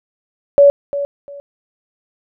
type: tone with echo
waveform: sine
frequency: 567 Hz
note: C#5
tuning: 39 cents sharp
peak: -4 dBFS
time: 0.58-0.7 s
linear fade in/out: 0 ms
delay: 350 ms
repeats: 2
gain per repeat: -13 dB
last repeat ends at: 1.4 s
effects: none